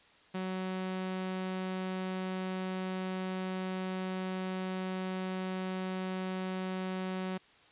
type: tone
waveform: sawtooth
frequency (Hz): 186.6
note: F#3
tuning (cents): +15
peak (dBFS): -30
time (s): 0.34-7.38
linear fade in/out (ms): 10
effects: white hiss -61 dBFS RMS until 7.71 s + resampled to 8000 Hz